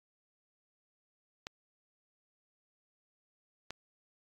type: clicks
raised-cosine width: 0.2 ms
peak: -22 dBFS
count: 2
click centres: 1.469 / 3.706 s
effects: AAC 48 kbps